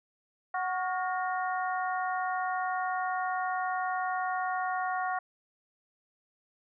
harmonic tone with a mistuned harmonic, 370 Hz, F#4, in tune, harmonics 2 / 3 / 4 / 5, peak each -31 / -35 / -37 / -39 dBFS, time 0.54-5.19 s, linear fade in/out 5 ms, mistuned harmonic 4, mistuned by -65 cents, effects none

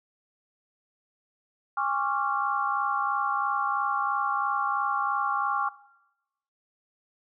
sine tone cluster, 815 / 1092 / 1155 / 1384 Hz, G#5 / C#6 / D6 / F6, -33 / -26 / -29 / -16 cents, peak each -30 dBFS, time 1.77-5.69 s, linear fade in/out 5 ms, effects noise-tail reverb RT60 0.9 s tail -19 dB re dry

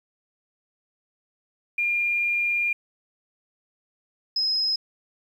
sine tone pair in turn, 2406 / 5108 Hz, D7 / D#8, +41 / +45 cents, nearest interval octave + minor second, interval 1304 cents, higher second, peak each -21 dBFS, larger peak neither, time 1.78-2.73 / 4.36-4.76 s, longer first, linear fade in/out 5 ms, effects 9-bit

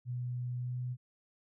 sine tone with pitch glide, 123.47 to 124.76 Hz, B2 to B2, 0 to +18 cents, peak -34 dBFS, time 0.05-0.97 s, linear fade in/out 50 ms, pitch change +18 cents, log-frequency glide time 0.58-0.77 s, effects none

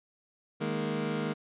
25% pulse chord, D# suspended fourth, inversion none, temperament equal, 155.56 / 207.7 / 233.1 Hz, D#3 / G#3 / A#3, 0 / 0 / 0 cents, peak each -31 dBFS, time 0.6-1.34 s, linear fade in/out 20 ms, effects resampled to 8000 Hz

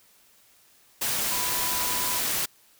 sine tone in noise, 993 Hz, B5, 9 cents sharp, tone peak -34 dBFS, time 1.31-2.19 s, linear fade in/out 10 ms, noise white, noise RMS -27 dBFS, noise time 1.01-2.46 s, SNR -10 dB, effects white hiss -59 dBFS RMS until 2.79 s

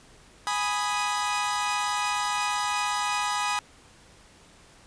sawtooth chord, G# minor, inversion none, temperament equal, 830.6 / 987.8 / 1244.5 Hz, G#5 / B5 / D#6, 0 / 0 / 0 cents, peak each -26 dBFS, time 0.47-3.59 s, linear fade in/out 0 ms, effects pink hiss -54 dBFS RMS until 4.86 s + resampled to 22050 Hz

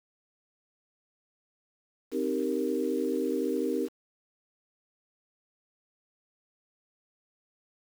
sine chord, C minor seventh, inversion none, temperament equal, 261.6 / 311.1 / 392 / 466.2 Hz, C4 / Eb4 / G4 / Bb4, 0 / 0 / 0 / 0 cents, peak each -32 dBFS, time 2.11-3.89 s, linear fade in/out 50 ms, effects 8-bit

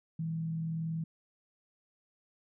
sine tone with frequency modulation, 162.2 Hz, E3, 28 cents flat, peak -32 dBFS, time 0.19-1.04 s, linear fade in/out 5 ms, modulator 41.4 Hz, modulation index 0.25, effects none

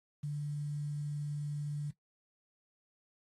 sine tone with quantisation, 146.83 Hz, D3, in tune, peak -34 dBFS, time 0.23-1.91 s, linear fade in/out 10 ms, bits 10, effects noise-tail reverb RT60 0.1 s tail -17 dB re dry + AAC 32 kbps

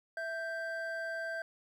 triangle tone pair together, 659.3 / 1569.9 Hz, E5 / G6, 0 / +2 cents, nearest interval octave + minor third, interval 1502 cents, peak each -37 / -36 dBFS, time 0.17-1.42 s, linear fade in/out 2 ms, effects 12-bit

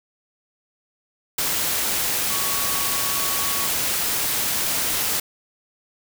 sine tone in noise, 1120 Hz, C#6, 18 cents sharp, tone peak -32 dBFS, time 2.3-3.67 s, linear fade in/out 5 ms, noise white, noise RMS -23 dBFS, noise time 1.38-5.2 s, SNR -12 dB, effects none

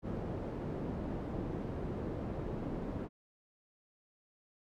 white low-pass noise, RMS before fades -39 dBFS, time 0.02-3.09 s, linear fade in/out 50 ms, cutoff 350 Hz, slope 12 dB/octave, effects none

